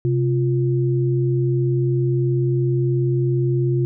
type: tone pair together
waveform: sine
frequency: 130.69 / 349.2 Hz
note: C3 / F4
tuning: -2 / 0 cents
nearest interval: octave + perfect fourth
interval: 1702 cents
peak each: -17 / -22 dBFS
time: 0.05-3.85 s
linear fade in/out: 0 ms
effects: none

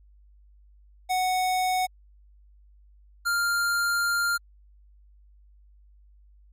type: tone pair in turn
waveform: square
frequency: 740 / 1396.9 Hz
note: F#5 / F6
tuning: 0 / 0 cents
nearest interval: major seventh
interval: 1100 cents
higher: second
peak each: -23 dBFS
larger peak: neither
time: 1.09-1.87 / 3.25-4.38 s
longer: second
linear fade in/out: 20 ms
effects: added 50 Hz sine -52 dBFS peak until 6.52 s + MP3 64 kbps

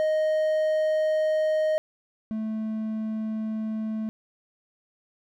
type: tone pair in turn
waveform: triangle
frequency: 622.3 / 218.6 Hz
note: D#5 / A3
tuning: 0 / -11 cents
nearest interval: octave + tritone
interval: 1811 cents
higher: first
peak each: -19 / -25 dBFS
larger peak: first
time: 0-1.78 / 2.31-4.09 s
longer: neither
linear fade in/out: 0 ms
effects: none

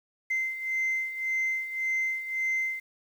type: beating tone pair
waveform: sine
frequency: 2074 / 2075.8 Hz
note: C7 / C7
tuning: -16 / -14 cents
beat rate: 1.8 Hz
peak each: -32 / -27 dBFS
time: 0.3-2.8 s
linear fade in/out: 10 ms
effects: tanh soft clip ceiling -22 dBFS + 9-bit

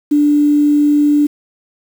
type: tone with quantisation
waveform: sine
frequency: 293.7 Hz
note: D4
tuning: in tune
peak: -8 dBFS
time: 0.11-1.27 s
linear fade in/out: 10 ms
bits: 6
effects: none

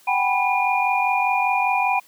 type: tone cluster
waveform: sine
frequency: 756 / 801 / 984 / 2425 Hz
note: F#5 / G5 / B5 / D#7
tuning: +37 / +37 / -7 / -45 cents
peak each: -23 dBFS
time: 0.07-2 s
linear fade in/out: 10 ms
effects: white hiss -53 dBFS RMS until 2.07 s + high-pass 200 Hz 12 dB/octave

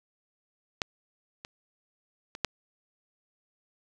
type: clicks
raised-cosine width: 0.2 ms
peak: -10 / -23 / -22 / -8 dBFS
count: 4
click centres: 0.818 / 1.449 / 2.351 / 2.447 s
effects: none

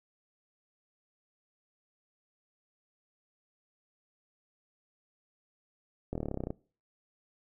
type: slowing click train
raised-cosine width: 2 ms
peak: -21 dBFS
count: 14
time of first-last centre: 6.13-6.505 s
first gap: 24 ms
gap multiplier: 1.03
effects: noise-tail reverb RT60 0.4 s tail -22 dB re dry

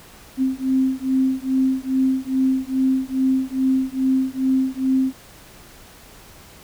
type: beating tone pair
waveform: sine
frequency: 261.6 / 264 Hz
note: C4 / C4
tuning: 0 / +16 cents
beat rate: 2.4 Hz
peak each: -20 dBFS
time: 0.37-5.13 s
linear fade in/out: 50 ms
effects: pink hiss -45 dBFS RMS until 6.63 s

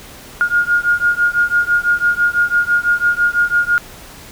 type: beating tone pair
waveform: sine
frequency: 1422 / 1428 Hz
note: F6 / F6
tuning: +31 / +38 cents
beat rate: 6 Hz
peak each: -15 dBFS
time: 0.41-3.78 s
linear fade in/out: 0 ms
effects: pink hiss -37 dBFS RMS until 4.31 s

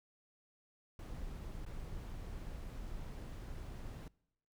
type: noise with dropouts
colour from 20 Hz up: brown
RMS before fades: -45 dBFS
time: 0.99-4.08 s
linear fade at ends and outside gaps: 2 ms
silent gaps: 1.651-1.662 s
effects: noise-tail reverb RT60 0.8 s tail -24 dB re dry

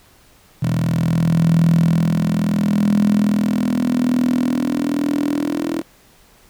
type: tone with high-pass filter sweep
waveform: 10% pulse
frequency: 41.2 Hz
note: E1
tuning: in tune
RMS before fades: -17 dBFS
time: 0.62-5.82 s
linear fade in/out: 10 ms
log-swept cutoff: 140 to 320 Hz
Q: 9.2
effects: pink hiss -51 dBFS RMS until 6.49 s

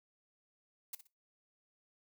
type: noise with echo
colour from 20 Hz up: blue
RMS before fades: -41 dBFS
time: 0.93-0.95 s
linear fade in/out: 5 ms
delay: 61 ms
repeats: 2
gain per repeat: -12 dB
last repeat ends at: 1.072 s
effects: noise-tail reverb RT60 0.2 s tail -17 dB re dry

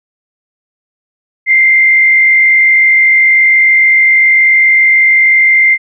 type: tone with frequency modulation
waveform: sine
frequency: 2093 Hz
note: C7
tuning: in tune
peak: -4 dBFS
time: 1.46-5.78 s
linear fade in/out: 50 ms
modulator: 52.8 Hz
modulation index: 0.63
effects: none

